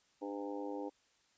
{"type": "harmonic tone with a mistuned harmonic", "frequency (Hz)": 101.2, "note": "G#2", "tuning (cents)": -44, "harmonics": [3, 4, 5, 6, 7, 8, 9], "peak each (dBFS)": [-42, -46, -44, -56, -57, -48, -52], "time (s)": [0.21, 0.9], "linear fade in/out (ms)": 20, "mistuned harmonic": 3, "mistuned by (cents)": -35, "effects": ["white hiss -72 dBFS RMS until 1.37 s", "resampled to 16000 Hz"]}